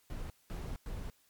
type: noise bursts at uneven times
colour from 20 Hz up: brown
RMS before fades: -40 dBFS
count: 3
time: 0.1-0.3 / 0.5-0.76 / 0.86-1.1 s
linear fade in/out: 0 ms
effects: white hiss -69 dBFS RMS until 1.29 s + MP3 96 kbps